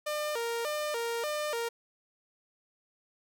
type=tone with vibrato; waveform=sawtooth; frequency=529 Hz; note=C5; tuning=19 cents sharp; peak=-27 dBFS; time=0.06-1.69 s; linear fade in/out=10 ms; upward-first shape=square; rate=1.7 Hz; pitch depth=220 cents each way; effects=none